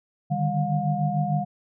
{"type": "tone cluster", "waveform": "sine", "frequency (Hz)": [147.3, 154, 198.9, 713], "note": ["D3", "D#3", "G3", "F5"], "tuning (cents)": [6, -17, 25, 36], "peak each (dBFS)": [-27, -26, -29, -27], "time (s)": [0.3, 1.45], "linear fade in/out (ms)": 20, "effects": []}